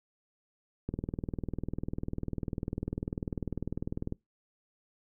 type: click train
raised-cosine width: 3 ms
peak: -20 dBFS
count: 66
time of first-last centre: 0.89-4.124 s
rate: 20.1 Hz
effects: noise-tail reverb RT60 0.2 s tail -26 dB re dry